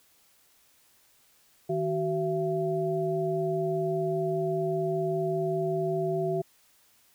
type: tone cluster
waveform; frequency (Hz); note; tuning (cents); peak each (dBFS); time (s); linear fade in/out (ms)
sine; 157.7 / 377 / 674; D#3 / F#4 / E5; +24 / +32 / +38; -32 / -28 / -31; 1.69-6.42; 10
effects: white hiss -63 dBFS RMS until 7.14 s